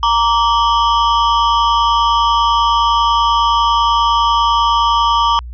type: ring-modulated tone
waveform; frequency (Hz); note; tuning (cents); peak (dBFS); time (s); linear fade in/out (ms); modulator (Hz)
square; 1046.5; C6; 0; -8; 0.03-5.39; 0; 115
effects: added 60 Hz sine -26 dBFS peak until 5.53 s + resampled to 11025 Hz